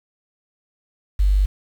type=tone with quantisation; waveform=sine; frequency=49 Hz; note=G1; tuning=in tune; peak=-13 dBFS; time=1.19-1.46 s; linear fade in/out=10 ms; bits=7; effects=none